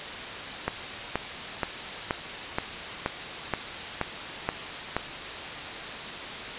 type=click train; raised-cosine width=0.5 ms; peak=-10 dBFS; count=10; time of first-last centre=0.68-4.966 s; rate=2.1 Hz; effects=white hiss -35 dBFS RMS until 6.58 s + resampled to 8000 Hz